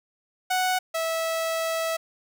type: tone pair in turn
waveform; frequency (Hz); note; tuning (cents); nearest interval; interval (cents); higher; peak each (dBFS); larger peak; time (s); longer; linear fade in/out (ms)
sawtooth; 740 / 652.6; F#5 / E5; 0 / -18; major second; 218; first; -18 / -21; first; 0.5-0.79 / 0.94-1.97; second; 10
effects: none